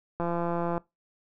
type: click train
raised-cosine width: 1 ms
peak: -17 dBFS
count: 100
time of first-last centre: 0.2-0.779 s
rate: 171 Hz
effects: noise-tail reverb RT60 0.2 s tail -22 dB re dry